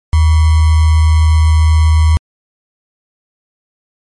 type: tone with sample-and-hold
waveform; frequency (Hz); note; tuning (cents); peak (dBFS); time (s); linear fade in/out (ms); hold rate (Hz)
sine; 78.9; D#2; +25; -5; 0.13-2.17; 0; 1050
effects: MP3 48 kbps